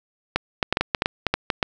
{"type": "clicks", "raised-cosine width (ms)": 0.3, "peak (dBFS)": -3, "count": 12, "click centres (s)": [0.36, 0.628, 0.726, 0.771, 0.81, 0.948, 1.021, 1.059, 1.267, 1.34, 1.502, 1.628], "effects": []}